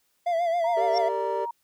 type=tone with vibrato; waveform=triangle; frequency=681 Hz; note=F5; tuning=44 cents flat; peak=-20 dBFS; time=0.26-1.09 s; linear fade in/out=10 ms; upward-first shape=sine; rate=7.3 Hz; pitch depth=63 cents each way
type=tone with pitch glide; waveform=sine; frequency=932.3 to 940.4 Hz; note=A#5 to A#5; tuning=0 to +15 cents; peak=-29 dBFS; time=0.64-1.51 s; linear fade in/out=5 ms; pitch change=+15 cents; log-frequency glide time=0.91-1.14 s
type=chord; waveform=triangle; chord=G minor; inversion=none; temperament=equal with one note detuned; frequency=392 / 458.9 / 587.3 Hz; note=G4 / Bb4 / D5; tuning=0 / -27 / 0 cents; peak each=-29 dBFS; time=0.76-1.46 s; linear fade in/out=20 ms
type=tone with exponential growth; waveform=sine; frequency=5470 Hz; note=F8; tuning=37 cents flat; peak=-25 dBFS; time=0.9-0.98 s; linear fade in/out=2 ms; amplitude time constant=16 ms
effects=white hiss -70 dBFS RMS until 1.63 s